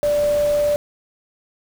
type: tone in noise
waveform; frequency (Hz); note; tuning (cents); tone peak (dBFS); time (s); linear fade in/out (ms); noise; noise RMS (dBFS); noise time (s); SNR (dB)
sine; 587; D5; -1; -15; 0.03-0.76; 0; pink; -33; 0.03-0.76; +15
effects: none